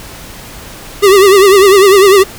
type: tone with vibrato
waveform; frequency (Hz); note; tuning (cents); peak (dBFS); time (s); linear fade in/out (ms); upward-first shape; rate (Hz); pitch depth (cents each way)
square; 392; G4; 0; -3; 1.02-2.24; 20; triangle; 10; 110
effects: pink hiss -30 dBFS RMS until 2.38 s